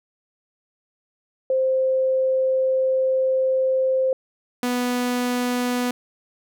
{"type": "tone pair in turn", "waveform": ["sine", "sawtooth"], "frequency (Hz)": [523.3, 246.5], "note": ["C5", "B3"], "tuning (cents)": [0, -3], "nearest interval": "octave + minor second", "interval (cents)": 1303, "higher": "first", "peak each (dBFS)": -17, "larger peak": "neither", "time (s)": [[1.5, 4.13], [4.63, 5.91]], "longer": "first", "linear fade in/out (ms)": 2, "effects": []}